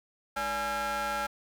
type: ring-modulated tone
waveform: 30% pulse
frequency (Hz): 261.6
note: C4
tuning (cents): 0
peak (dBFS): -24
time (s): 0.36-1.27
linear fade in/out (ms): 10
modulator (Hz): 1100
effects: none